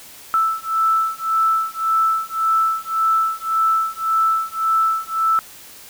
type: beating tone pair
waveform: sine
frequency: 1318.5 / 1320.3 Hz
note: E6 / E6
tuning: 0 / +2 cents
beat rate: 1.8 Hz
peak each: -19 dBFS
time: 0.34-5.39 s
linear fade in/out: 0 ms
effects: white hiss -41 dBFS RMS until 5.89 s